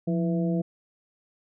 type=harmonic tone with a mistuned harmonic; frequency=165.8 Hz; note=E3; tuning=10 cents sharp; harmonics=1 / 2 / 3 / 4; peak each=-24 / -30 / -34 / -36 dBFS; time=0.07-0.62 s; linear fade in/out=10 ms; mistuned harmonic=1; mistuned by=+87 cents; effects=none